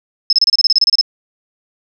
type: tone bursts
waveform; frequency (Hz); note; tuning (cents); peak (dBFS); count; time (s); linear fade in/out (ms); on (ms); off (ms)
sine; 5200; E8; -24; -7; 13; 0.3-1.012; 2; 28; 29
effects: none